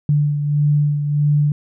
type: beating tone pair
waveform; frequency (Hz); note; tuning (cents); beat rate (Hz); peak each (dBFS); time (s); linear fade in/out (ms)
sine; 146.83 / 148.43; D3 / D3; 0 / +19; 1.6; -14 / -23; 0.09-1.52; 2
effects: none